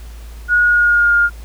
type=tone with pitch glide; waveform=sine; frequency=1449 to 1413.5 Hz; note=F#6 to F6; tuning=-37 to +20 cents; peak=-9 dBFS; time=0.48-1.3 s; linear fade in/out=50 ms; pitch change=-43 cents; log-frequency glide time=0.61-1.14 s; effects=added 56 Hz sine -30 dBFS peak until 1.44 s + pink hiss -44 dBFS RMS until 1.44 s